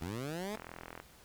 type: linear sweep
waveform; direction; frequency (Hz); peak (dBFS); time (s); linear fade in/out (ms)
15% pulse; up; 76 to 220.7; -31; 0.01-0.56; 5
type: click train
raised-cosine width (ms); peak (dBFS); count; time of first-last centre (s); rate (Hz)
0.5; -29; 20; 0.55-1; 42.2
effects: pink hiss -59 dBFS RMS until 1.24 s